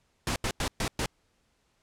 pink noise bursts at uneven times, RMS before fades -29 dBFS, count 5, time 0.27-0.36 / 0.44-0.51 / 0.6-0.68 / 0.8-0.88 / 0.99-1.06 s, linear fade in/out 2 ms, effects pink hiss -71 dBFS RMS until 1.82 s + low-pass 9000 Hz 12 dB/octave

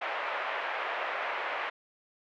pink band-pass noise, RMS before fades -34 dBFS, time 0.01-1.7 s, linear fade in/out 10 ms, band 590 to 2500 Hz, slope 24 dB/octave, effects none

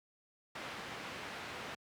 white low-pass noise, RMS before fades -45 dBFS, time 0.55-1.75 s, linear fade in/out 5 ms, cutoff 2300 Hz, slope 12 dB/octave, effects high-pass 80 Hz 12 dB/octave

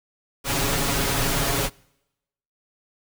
pink noise with comb filter, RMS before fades -23 dBFS, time 0.44-1.7 s, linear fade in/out 50 ms, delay 7.2 ms, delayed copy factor +0.8, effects noise-tail reverb RT60 0.9 s tail -26 dB re dry

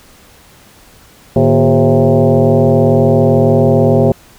sine tone with frequency modulation, 150 Hz, D3, 37 cents sharp, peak -6 dBFS, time 1.36-4.12 s, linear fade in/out 2 ms, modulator 129 Hz, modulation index 3.9, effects pink hiss -43 dBFS RMS until 4.38 s

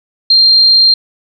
sine tone, 4186 Hz, C8, in tune, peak -4 dBFS, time 0.3-0.94 s, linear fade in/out 5 ms, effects none

